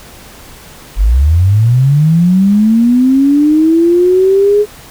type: linear sweep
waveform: sine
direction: up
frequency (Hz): 43.65 to 421.5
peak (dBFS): -5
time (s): 0.96-4.66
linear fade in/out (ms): 50
effects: pink hiss -35 dBFS RMS until 4.9 s